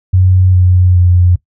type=tone with pitch steps; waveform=sine; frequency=92.5 / 90.81 / 89.14 Hz; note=F#2 / F#2 / F2; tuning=0 / -32 / +36 cents; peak=-5 dBFS; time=0.13-1.36 s; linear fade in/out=10 ms; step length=410 ms; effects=noise-tail reverb RT60 0.1 s tail -18 dB re dry